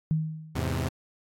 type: tone with exponential decay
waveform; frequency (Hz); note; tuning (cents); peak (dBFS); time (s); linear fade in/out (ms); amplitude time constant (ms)
sine; 157.4; D#3; +20; -20; 0.11-0.76; 0; 140
type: chord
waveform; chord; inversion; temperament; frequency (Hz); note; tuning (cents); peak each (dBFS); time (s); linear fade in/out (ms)
sawtooth; E augmented; none; equal with one note detuned; 82.41 / 105.58 / 130.81; E2 / G#2 / B#2; 0 / +29 / 0; -26 / -29 / -27; 0.55-0.89; 10
effects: AAC 48 kbps